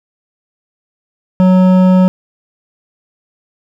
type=tone with hard clipping; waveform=sine; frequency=185 Hz; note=F#3; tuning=in tune; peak=-7 dBFS; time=1.4-2.08 s; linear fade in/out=0 ms; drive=11 dB; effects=none